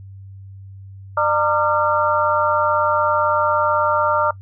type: tone cluster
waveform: sine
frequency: 600 / 918 / 1191 / 1375 Hz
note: D5 / A#5 / D6 / F6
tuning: +37 / -27 / +24 / -27 cents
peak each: -20 dBFS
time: 1.17-4.31 s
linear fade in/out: 5 ms
effects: noise-tail reverb RT60 0.1 s tail -21 dB re dry + added 97 Hz sine -35 dBFS peak until 4.41 s